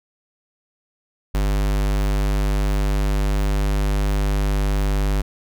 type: tone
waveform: square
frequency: 49.92 Hz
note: G1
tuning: 32 cents sharp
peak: -18 dBFS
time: 1.34-5.22 s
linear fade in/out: 10 ms
effects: none